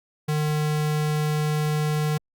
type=tone; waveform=square; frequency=151.7 Hz; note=D#3; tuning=44 cents flat; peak=-22 dBFS; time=0.28-2.18 s; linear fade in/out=10 ms; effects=Opus 48 kbps